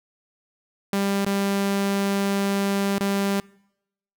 sawtooth tone with dropouts, 198.3 Hz, G3, 20 cents sharp, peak -17 dBFS, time 0.93-3.4 s, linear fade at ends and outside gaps 2 ms, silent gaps 1.249-1.264 / 2.983-3.007 s, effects noise-tail reverb RT60 0.8 s tail -25 dB re dry

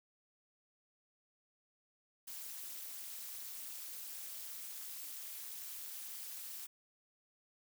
blue noise with amplitude modulation, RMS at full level -43 dBFS, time 2.27-6.67 s, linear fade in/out 10 ms, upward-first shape sine, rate 242 Hz, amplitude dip 85%, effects none

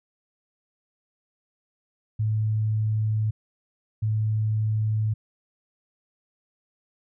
sine tone pair in turn, 108.4 / 108.4 Hz, A2 / A2, -25 / -25 cents, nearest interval unison, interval 0 cents, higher neither, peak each -21 dBFS, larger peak neither, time 2.19-3.31 / 4.02-5.14 s, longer neither, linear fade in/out 10 ms, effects none

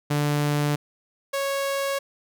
sawtooth tone pair in turn, 146.83 / 552.4 Hz, D3 / C#5, 0 / -6 cents, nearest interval octave + major seventh, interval 2294 cents, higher second, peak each -17 / -20 dBFS, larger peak first, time 0.1-0.76 / 1.33-1.99 s, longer neither, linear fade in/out 10 ms, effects none

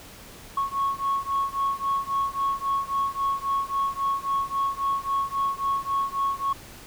sine beating tone pair, 1100 / 1103.7 Hz, C#6 / C#6, -14 / -8 cents, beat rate 3.7 Hz, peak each -25 / -26 dBFS, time 0.57-6.53 s, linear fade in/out 5 ms, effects tanh soft clip ceiling -18 dBFS + pink hiss -45 dBFS RMS until 6.86 s

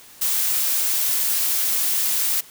blue noise, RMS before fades -21 dBFS, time 0.21-2.41 s, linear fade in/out 10 ms, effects white hiss -46 dBFS RMS until 2.5 s

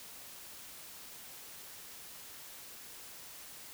silence, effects white hiss -50 dBFS RMS until 3.73 s

